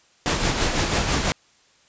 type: noise with tremolo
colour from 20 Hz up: pink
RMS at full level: -20 dBFS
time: 0.26-1.32 s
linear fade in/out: 0 ms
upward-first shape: sine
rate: 6 Hz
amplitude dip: 45%
effects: white hiss -58 dBFS RMS until 1.88 s + resampled to 16000 Hz